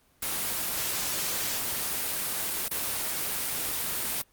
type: noise with dropouts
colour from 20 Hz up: white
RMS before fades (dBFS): -30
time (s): 0.22-4.22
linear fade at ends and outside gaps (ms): 5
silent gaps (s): 2.683-2.71
effects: pink hiss -64 dBFS RMS until 4.32 s + Opus 24 kbps